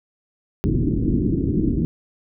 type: low-pass noise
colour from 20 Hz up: white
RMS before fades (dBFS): -20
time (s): 0.64-1.85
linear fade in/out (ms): 0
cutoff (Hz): 350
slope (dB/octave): 48
effects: none